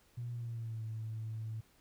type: tone with pitch glide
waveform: sine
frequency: 120 to 110.68 Hz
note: B2 to A2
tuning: -49 to +11 cents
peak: -37 dBFS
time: 0.17-1.61 s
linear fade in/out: 10 ms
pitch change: -140 cents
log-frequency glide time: 0.32-0.83 s
effects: tanh soft clip ceiling -33 dBFS + pink hiss -68 dBFS RMS until 1.8 s